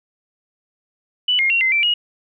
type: tone with pitch steps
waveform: sine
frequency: 2972 / 2134 / 2746 / 2067 / 2340 / 2886 Hz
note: F#7 / C7 / F7 / C7 / D7 / F#7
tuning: +7 / +34 / -30 / -22 / -7 / -44 cents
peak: -14 dBFS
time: 1.28-1.94 s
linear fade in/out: 5 ms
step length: 110 ms
effects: none